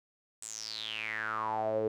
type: tone with band-pass filter sweep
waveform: sawtooth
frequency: 109.6 Hz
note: A2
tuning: 6 cents flat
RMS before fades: -35 dBFS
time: 0.42-1.88 s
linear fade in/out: 5 ms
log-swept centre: 8200 to 430 Hz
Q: 8.9
effects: none